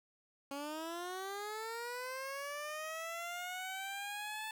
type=linear sweep; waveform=15% pulse; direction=up; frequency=275.1 to 878 Hz; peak=-34 dBFS; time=0.51-4.51 s; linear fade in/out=2 ms; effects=none